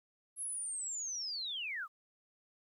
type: linear sweep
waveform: sine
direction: down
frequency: 11000 to 1128 Hz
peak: -37 dBFS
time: 0.36-1.88 s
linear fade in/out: 50 ms
effects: 12-bit